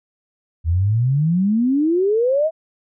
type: exponential sweep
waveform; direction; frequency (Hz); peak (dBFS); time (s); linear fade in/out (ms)
sine; up; 78.3 to 659.3; -14; 0.64-2.51; 50
effects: none